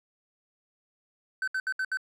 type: tone bursts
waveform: triangle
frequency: 1529 Hz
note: G6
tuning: 44 cents flat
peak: -25 dBFS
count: 5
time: 1.42-1.972 s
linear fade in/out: 2 ms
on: 56 ms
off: 68 ms
effects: resampled to 32000 Hz